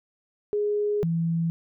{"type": "tone pair in turn", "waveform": "sine", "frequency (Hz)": [415.3, 166.15], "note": ["G#4", "E3"], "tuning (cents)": [0, 14], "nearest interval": "octave + major third", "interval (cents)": 1586, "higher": "first", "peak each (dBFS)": -22, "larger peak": "neither", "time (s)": [[0.53, 1.03], [1.03, 1.5]], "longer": "first", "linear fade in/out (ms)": 0, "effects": []}